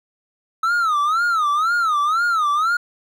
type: tone with vibrato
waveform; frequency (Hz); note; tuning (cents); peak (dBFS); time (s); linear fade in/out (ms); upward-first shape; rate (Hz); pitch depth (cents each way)
triangle; 1285; E6; -45; -14; 0.63-2.77; 5; sine; 2; 180
effects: none